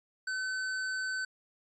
sine tone with tanh clipping, 1522 Hz, F#6, 48 cents sharp, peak -34 dBFS, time 0.27-1.25 s, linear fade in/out 5 ms, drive 18 dB, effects resampled to 22050 Hz

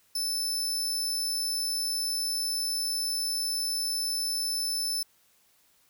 sawtooth tone, 5274 Hz, E8, in tune, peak -25 dBFS, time 0.15-5.03 s, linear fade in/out 5 ms, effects white hiss -65 dBFS RMS until 5.89 s

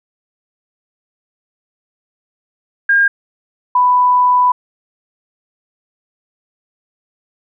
sine tone pair in turn, 1614 / 992.6 Hz, G#6 / B5, -50 / +8 cents, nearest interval minor sixth, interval 842 cents, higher first, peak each -8 dBFS, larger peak neither, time 2.89-3.08 / 3.75-4.52 s, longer second, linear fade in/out 5 ms, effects none

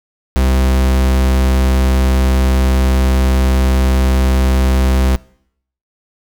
45% pulse tone, 65 Hz, C2, 11 cents flat, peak -10 dBFS, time 0.36-5.16 s, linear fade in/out 0 ms, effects noise-tail reverb RT60 0.7 s tail -23 dB re dry

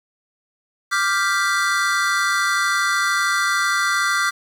square chord, G dominant seventh, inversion second, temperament equal, 1174.7 / 1396.9 / 1568 / 1975.5 Hz, D6 / F6 / G6 / B6, 0 / 0 / 0 / 0 cents, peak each -23 / -23 / -24 / -25 dBFS, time 0.91-4.31 s, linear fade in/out 20 ms, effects low-pass 10000 Hz 12 dB/octave + 7-bit

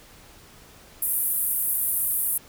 white band-pass noise, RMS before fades -25 dBFS, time 1.02-2.38 s, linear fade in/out 5 ms, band 9800 to 15000 Hz, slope 48 dB/octave, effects pink hiss -50 dBFS RMS until 2.48 s

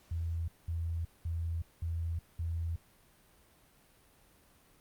sine tone bursts, 83.2 Hz, E2, 17 cents sharp, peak -32 dBFS, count 5, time 0.11-2.76 s, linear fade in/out 5 ms, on 370 ms, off 200 ms, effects pink hiss -64 dBFS RMS until 4.8 s + Opus 48 kbps

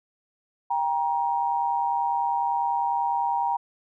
sine tone pair together, 793 / 943 Hz, G5 / A#5, +20 / +20 cents, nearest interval minor third, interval 300 cents, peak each -26 / -24 dBFS, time 0.7-3.57 s, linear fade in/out 10 ms, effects none

